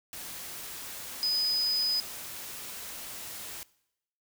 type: tone in noise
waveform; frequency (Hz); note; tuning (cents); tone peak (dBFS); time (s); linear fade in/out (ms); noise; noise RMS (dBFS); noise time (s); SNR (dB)
sine; 5000; D#8; +8; -25; 1.23-2; 0; white; -41; 0.13-3.63; +13
effects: noise-tail reverb RT60 0.8 s tail -21 dB re dry